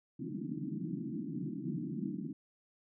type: band-pass noise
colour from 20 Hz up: pink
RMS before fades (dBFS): -39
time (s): 0.19-2.33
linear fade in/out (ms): 5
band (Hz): 140 to 340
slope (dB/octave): 96
effects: none